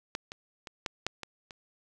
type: clicks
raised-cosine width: 0.2 ms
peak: -15 / -23 / -24 / -14 / -12 / -21 / -27 dBFS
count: 7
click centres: 0.151 / 0.319 / 0.672 / 0.862 / 1.066 / 1.233 / 1.508 s
effects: none